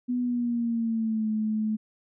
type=tone with pitch glide; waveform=sine; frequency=246.9 to 216.2 Hz; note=B3 to A3; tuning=0 to -30 cents; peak=-24 dBFS; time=0.08-1.77 s; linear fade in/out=20 ms; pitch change=-230 cents; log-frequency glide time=0.2-1.29 s; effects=none